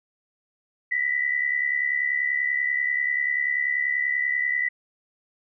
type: tone pair together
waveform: sine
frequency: 1920.7 / 1991 Hz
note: B6 / B6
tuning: -49 / +14 cents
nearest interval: minor second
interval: 63 cents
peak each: -27 / -23 dBFS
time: 0.91-4.69 s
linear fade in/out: 10 ms
effects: none